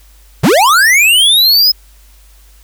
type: linear sweep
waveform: square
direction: up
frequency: 97.7 to 5150 Hz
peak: -6 dBFS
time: 0.43-1.72 s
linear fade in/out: 10 ms
effects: added 50 Hz sine -40 dBFS peak until 2.63 s + white hiss -48 dBFS RMS until 2.63 s